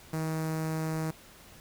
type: tone with notch filter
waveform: sawtooth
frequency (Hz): 158.9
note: D#3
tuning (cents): +37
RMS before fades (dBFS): -32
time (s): 0.13-1.11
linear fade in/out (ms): 5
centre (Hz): 3200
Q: 1
effects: pink hiss -53 dBFS RMS until 1.6 s